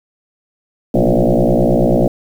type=tone with frequency modulation; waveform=sine; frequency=174.61 Hz; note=F3; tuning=in tune; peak=-9 dBFS; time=0.94-2.08 s; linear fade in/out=5 ms; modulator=59.8 Hz; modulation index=8; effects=7-bit